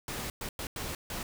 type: noise bursts at uneven times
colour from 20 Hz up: pink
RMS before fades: -37 dBFS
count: 5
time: 0.08-0.3 / 0.41-0.49 / 0.59-0.67 / 0.76-0.95 / 1.1-1.23 s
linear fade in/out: 2 ms
effects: none